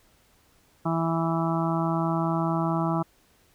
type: harmonic tone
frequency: 164.81 Hz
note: E3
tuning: in tune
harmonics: 1 / 2 / 4 / 5 / 6 / 7 / 8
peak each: -26 / -29 / -32 / -33 / -34 / -34 / -35 dBFS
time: 0.85-3.03 s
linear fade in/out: 10 ms
effects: pink hiss -62 dBFS RMS until 3.54 s